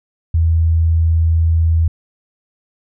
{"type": "tone", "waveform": "sine", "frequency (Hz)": 81.9, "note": "E2", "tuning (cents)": -11, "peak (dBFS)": -10, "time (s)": [0.34, 1.88], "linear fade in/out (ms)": 5, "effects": []}